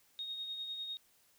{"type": "tone with tremolo", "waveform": "sine", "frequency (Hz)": 3729, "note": "A#7", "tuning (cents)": 0, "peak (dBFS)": -37, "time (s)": [0.19, 0.97], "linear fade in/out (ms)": 0, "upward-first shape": "triangle", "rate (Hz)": 10, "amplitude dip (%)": 45, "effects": ["white hiss -69 dBFS RMS until 1.38 s"]}